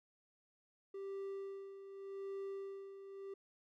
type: tone with tremolo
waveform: triangle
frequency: 392 Hz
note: G4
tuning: in tune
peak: -39 dBFS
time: 0.94-3.34 s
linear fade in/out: 5 ms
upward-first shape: sine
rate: 0.85 Hz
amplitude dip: 65%
effects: none